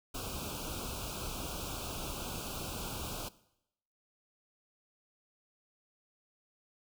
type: band-stop noise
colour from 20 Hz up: pink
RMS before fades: -40 dBFS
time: 0.14-3.29 s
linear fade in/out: 10 ms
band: 1500 to 2400 Hz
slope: 96 dB/octave
effects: noise-tail reverb RT60 0.8 s tail -19 dB re dry